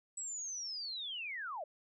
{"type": "linear sweep", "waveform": "sine", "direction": "down", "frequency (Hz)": [7902, 557], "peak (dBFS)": -39, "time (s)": [0.17, 1.64], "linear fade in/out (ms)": 5, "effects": []}